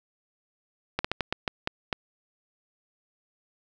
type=slowing click train; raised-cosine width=0.3 ms; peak=-10 dBFS; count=8; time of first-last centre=0.99-1.928 s; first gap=55 ms; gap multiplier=1.29; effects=none